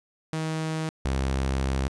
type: tone pair in turn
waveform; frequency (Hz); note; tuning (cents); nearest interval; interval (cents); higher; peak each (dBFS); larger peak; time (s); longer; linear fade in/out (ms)
sawtooth; 158.6 / 66.68; D#3 / C2; +33 / +33; octave + minor third; 1500; first; -23 / -20; second; 0.33-0.89 / 1.05-1.88; second; 0
effects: resampled to 22050 Hz + 10-bit